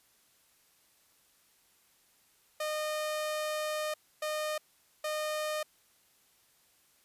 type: tone bursts at uneven times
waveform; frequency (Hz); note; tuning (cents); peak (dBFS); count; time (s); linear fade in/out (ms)
sawtooth; 612; D#5; -29; -28; 3; 2.6-3.94 / 4.22-4.58 / 5.04-5.63; 5
effects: white hiss -67 dBFS RMS until 7.04 s + resampled to 32000 Hz